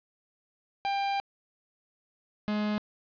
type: tone pair in turn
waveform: 45% pulse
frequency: 794 / 210.3 Hz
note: G5 / G#3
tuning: +22 / +22 cents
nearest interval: octave + major seventh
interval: 2300 cents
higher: first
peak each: -27 dBFS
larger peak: neither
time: 0.85-1.2 / 2.48-2.78 s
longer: first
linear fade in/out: 0 ms
effects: resampled to 11025 Hz + 9-bit